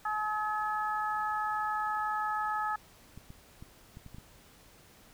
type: harmonic tone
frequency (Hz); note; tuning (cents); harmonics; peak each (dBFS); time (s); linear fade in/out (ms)
426.3; G#4; +45; 2 / 3 / 4; -33 / -33 / -38; 0.05-2.76; 5
type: clicks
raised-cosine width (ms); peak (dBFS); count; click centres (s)
5; -34; 7; 3.176 / 3.304 / 3.625 / 3.971 / 4.063 / 4.146 / 4.184
effects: pink hiss -58 dBFS RMS until 5.13 s